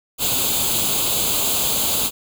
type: noise with comb filter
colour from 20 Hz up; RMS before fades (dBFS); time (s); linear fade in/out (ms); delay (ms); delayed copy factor
white; -20; 0.18-2.11; 50; 0.27; +0.8
effects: none